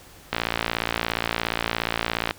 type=click train; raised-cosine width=0.3 ms; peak=-6 dBFS; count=114; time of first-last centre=0.33-2.309 s; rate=57.1 Hz; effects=pink hiss -48 dBFS RMS until 2.38 s